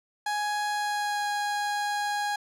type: tone with pitch glide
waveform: 30% pulse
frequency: 833 to 824.4 Hz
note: G#5 to G#5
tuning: +5 to -13 cents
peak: -24 dBFS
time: 0.26-2.36 s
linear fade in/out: 5 ms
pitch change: -18 cents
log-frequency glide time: 0.69-1.27 s
effects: low-pass 10000 Hz 12 dB/octave